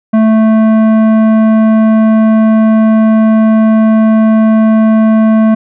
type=tone with tanh clipping; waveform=sine; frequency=220 Hz; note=A3; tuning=in tune; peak=-6 dBFS; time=0.13-5.55 s; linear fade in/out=10 ms; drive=13 dB; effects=none